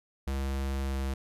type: tone with pitch glide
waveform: square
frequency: 67.7 to 67.23 Hz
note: C#2 to C2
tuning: -40 to +48 cents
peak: -30 dBFS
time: 0.27-1.14 s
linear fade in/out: 5 ms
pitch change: -12 cents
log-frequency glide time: 0.83-0.96 s
effects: resampled to 32000 Hz + 12-bit